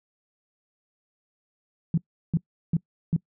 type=tone bursts; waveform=sine; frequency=164.81 Hz; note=E3; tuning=in tune; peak=-18 dBFS; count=4; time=1.94-3.164 s; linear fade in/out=2 ms; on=36 ms; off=360 ms; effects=noise-tail reverb RT60 0.1 s tail -23 dB re dry